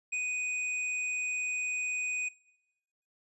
square tone, 2489 Hz, D#7, in tune, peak -31 dBFS, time 0.12-2.29 s, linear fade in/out 10 ms, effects noise-tail reverb RT60 0.9 s tail -21 dB re dry + resampled to 24000 Hz

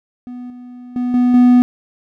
triangle tone with level steps, 246.9 Hz, B3, in tune, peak -25 / -30 / -14 / -8 / -4 dBFS, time 0.27-1.62 s, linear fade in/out 0 ms, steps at 0.5 / 0.96 / 1.14 / 1.34 s, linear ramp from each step 2 ms, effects none

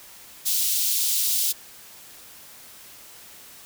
white high-pass noise, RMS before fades -23 dBFS, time 0.45-1.53 s, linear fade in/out 20 ms, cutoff 3300 Hz, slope 24 dB/octave, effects white hiss -46 dBFS RMS until 3.65 s

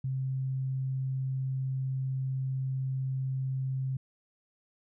sine tone, 132.2 Hz, C3, 18 cents sharp, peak -29 dBFS, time 0.04-3.97 s, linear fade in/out 5 ms, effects none

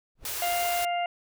brown noise with exponential growth, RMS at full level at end -35 dBFS, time 0.15-0.25 s, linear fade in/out 5 ms, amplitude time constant 20 ms
white band-stop noise, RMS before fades -33 dBFS, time 0.25-0.85 s, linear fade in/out 2 ms, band 120 to 320 Hz, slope 96 dB/octave
harmonic tone, 700 Hz, F5, 4 cents sharp, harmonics 1 / 2 / 3 / 4, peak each -26 / -41 / -36 / -37 dBFS, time 0.42-1.06 s, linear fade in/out 2 ms
effects none

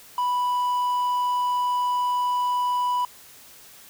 triangle tone, 987 Hz, B5, 1 cent flat, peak -19 dBFS, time 0.18-3.05 s, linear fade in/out 2 ms, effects white hiss -48 dBFS RMS until 3.89 s

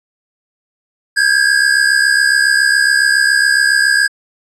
square tone pair together, 1600 / 1667.2 Hz, G6 / G#6, +35 / +6 cents, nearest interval minor second, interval 71 cents, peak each -13 dBFS, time 1.16-4.08 s, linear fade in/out 20 ms, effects resampled to 24000 Hz

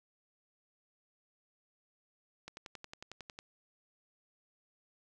click train, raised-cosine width 0.2 ms, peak -28 dBFS, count 11, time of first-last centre 2.48-3.389 s, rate 11 Hz, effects none

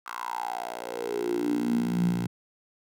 10% pulse tone with high-pass filter sweep, 59.2 Hz, A#1, 27 cents sharp, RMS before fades -29 dBFS, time 0.06-2.27 s, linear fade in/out 5 ms, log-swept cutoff 1200 to 140 Hz, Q 8, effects none

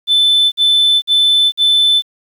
sine tone bursts, 3520 Hz, A7, in tune, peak -6 dBFS, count 4, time 0.07-2.023 s, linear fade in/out 50 ms, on 450 ms, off 51 ms, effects tanh soft clip ceiling -6 dBFS + 7-bit

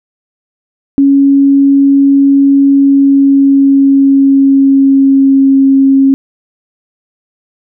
sine tone with pitch glide, 277.2 to 271 Hz, C#4 to C#4, 0 to -39 cents, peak -3 dBFS, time 0.98-6.14 s, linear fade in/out 0 ms, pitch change -39 cents, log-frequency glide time 2.73-5.6 s, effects none

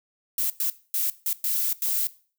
violet noise bursts at uneven times, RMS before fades -25 dBFS, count 6, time 0.38-0.5 / 0.6-0.7 / 0.94-1.1 / 1.26-1.33 / 1.44-1.73 / 1.82-2.07 s, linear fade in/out 2 ms, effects noise-tail reverb RT60 0.4 s tail -18 dB re dry

